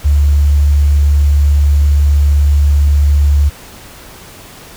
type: tone with quantisation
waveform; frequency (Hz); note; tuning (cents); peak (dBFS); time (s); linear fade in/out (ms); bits
sine; 72.3; D2; -27; -6; 0.04-3.5; 20; 6
effects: pink hiss -35 dBFS RMS until 4.76 s

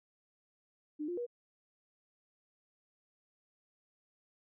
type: tone with pitch steps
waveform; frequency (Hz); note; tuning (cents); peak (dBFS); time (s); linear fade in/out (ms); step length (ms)
sine; 301.1 / 351.7 / 481.2; D4 / F4 / B4; +43 / +12 / -45; -35; 0.99-1.266; 20; 92
effects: none

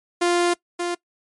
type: tone pair in turn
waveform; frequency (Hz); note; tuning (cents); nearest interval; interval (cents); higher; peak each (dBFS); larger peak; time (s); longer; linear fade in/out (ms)
sawtooth; 349.2 / 349.2; F4 / F4; 0 / 0; unison; 0; neither; -13 / -19; first; 0.21-0.54 / 0.79-0.95; first; 10
effects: noise-tail reverb RT60 0.1 s tail -22 dB re dry + MP3 48 kbps

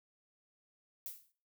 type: noise with exponential decay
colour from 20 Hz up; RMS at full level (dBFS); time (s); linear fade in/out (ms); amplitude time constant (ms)
violet; -40; 1.06-1.32; 1; 55
effects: noise-tail reverb RT60 0.4 s tail -17 dB re dry

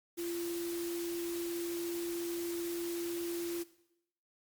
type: tone in noise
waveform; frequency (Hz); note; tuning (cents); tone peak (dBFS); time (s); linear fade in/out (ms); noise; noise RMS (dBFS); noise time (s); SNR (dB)
sine; 343; F4; -31; -35; 0.17-3.64; 20; white; -45; 0.17-3.64; +7
effects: noise-tail reverb RT60 0.8 s tail -17 dB re dry + MP3 96 kbps

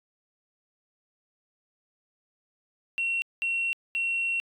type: tone bursts at uneven times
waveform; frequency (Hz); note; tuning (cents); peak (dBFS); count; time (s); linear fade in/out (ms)
sine; 2728; F7; -41; -24; 3; 2.98-3.22 / 3.42-3.73 / 3.95-4.4; 0
effects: tanh soft clip ceiling -21 dBFS

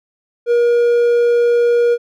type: tone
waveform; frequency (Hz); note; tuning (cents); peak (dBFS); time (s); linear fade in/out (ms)
triangle; 476; A#4; +36; -8; 0.46-1.98; 50
effects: none

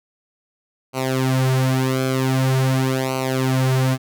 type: tone with flanger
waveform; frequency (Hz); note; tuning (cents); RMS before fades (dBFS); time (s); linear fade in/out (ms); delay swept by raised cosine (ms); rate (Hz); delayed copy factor
sawtooth; 131.1; C3; +4; -19; 0.93-3.98; 50; 0.57 to 6.57; 0.45; -0.9
effects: none

